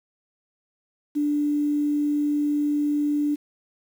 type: tone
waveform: sine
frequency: 293.7 Hz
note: D4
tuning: in tune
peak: -20 dBFS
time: 1.15-3.36 s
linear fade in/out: 20 ms
effects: 8-bit